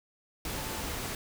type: tone in noise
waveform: sine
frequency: 880 Hz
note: A5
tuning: in tune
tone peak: -44 dBFS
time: 0.56-0.81 s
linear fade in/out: 2 ms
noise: pink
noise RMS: -36 dBFS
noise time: 0.45-1.15 s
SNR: -11 dB
effects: none